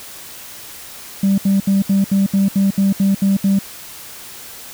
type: tone bursts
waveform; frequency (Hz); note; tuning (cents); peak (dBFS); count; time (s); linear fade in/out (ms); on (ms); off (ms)
sine; 196; G3; 0; -9; 11; 1.23-3.59; 5; 150; 71
effects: tanh soft clip ceiling -9 dBFS + white hiss -35 dBFS RMS until 4.73 s